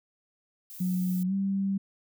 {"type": "noise", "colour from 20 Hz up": "violet", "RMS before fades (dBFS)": -44, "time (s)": [0.7, 1.23], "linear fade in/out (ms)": 0}
{"type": "tone with pitch glide", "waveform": "sine", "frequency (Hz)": [182.4, 195.49], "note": ["F#3", "G3"], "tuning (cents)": [-24, -4], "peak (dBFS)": -25, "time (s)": [0.8, 1.78], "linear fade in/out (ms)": 10, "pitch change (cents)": 120, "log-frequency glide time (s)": [1.26, 1.33]}
{"effects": []}